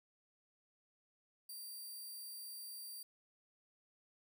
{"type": "tone", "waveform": "5% pulse", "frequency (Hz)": 4709, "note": "D8", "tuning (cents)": 4, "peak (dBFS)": -40, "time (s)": [1.49, 3.03], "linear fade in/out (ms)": 5, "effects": []}